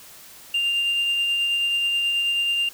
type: tone with tremolo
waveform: sine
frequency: 2794 Hz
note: F7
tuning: in tune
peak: -16 dBFS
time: 0.54-2.69 s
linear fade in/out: 5 ms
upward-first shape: triangle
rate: 9.3 Hz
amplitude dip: 35%
effects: tanh soft clip ceiling -18 dBFS + white hiss -45 dBFS RMS until 2.73 s